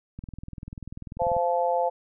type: click train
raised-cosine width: 5 ms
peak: -25 dBFS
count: 25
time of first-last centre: 0.19-1.366 s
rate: 20.4 Hz
type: harmonic tone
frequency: 173.3 Hz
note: F3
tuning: 13 cents flat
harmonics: 3 / 4 / 5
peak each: -25 / -26 / -27 dBFS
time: 1.19-1.9 s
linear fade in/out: 20 ms
effects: none